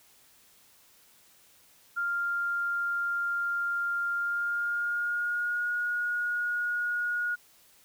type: tone with pitch glide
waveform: sine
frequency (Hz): 1396.9 to 1442.8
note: F6 to F#6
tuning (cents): 0 to -44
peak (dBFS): -27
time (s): 1.96-7.36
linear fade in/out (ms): 20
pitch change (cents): +56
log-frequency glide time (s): 4.14-5.72
effects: white hiss -60 dBFS RMS until 7.84 s